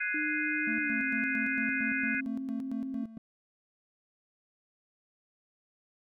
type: chord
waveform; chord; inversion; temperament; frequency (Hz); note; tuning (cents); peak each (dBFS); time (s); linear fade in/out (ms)
sine; Ab dominant seventh; third; equal; 1480 / 1661.2 / 2093 / 2489; Gb6 / Ab6 / C7 / Eb7; 0 / 0 / 0 / 0; -35; 0-2.21; 10
type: tone with pitch glide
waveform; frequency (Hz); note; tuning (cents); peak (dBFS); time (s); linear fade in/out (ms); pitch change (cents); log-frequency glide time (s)
sine; 304.1 to 266.3; D#4 to C4; -40 to +31; -34; 0.14-3.04; 5; -229; 0.79-1.03
type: tone with tremolo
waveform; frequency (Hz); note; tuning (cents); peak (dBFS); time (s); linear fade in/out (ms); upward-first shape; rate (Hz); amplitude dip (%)
triangle; 224; A3; +31; -32; 0.67-3.18; 5; square; 4.4; 75
effects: none